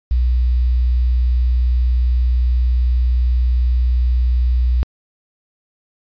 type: tone with quantisation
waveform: sine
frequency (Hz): 61.3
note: B1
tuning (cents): -12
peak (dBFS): -12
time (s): 0.11-4.83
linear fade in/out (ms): 0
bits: 7
effects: resampled to 11025 Hz